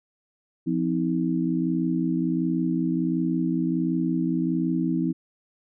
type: tone cluster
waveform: sine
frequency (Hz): 172.9 / 258.2 / 319.6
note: F3 / C4 / D#4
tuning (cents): -17 / -23 / +47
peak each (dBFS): -26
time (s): 0.66-5.13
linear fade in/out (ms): 20
effects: none